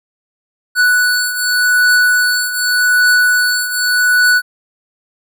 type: beating tone pair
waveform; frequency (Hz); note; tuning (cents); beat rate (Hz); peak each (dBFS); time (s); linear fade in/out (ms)
square; 1480 / 1480.85; F#6 / F#6; 0 / +1; 0.85; -12 / -17; 0.75-4.42; 50
effects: none